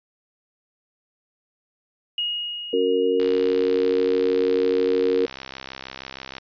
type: tone with exponential decay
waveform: sine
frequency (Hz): 2876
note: F#7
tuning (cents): -50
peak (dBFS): -21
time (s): 2.18-4.21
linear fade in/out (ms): 2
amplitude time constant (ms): 440
type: harmonic tone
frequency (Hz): 92.5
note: F#2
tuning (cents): 0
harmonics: 3 / 4 / 5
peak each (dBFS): -26 / -24 / -19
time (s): 2.73-5.26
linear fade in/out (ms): 5
type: click train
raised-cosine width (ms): 0.2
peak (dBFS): -16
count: 212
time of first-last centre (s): 3.2-6.383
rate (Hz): 66.3
effects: resampled to 11025 Hz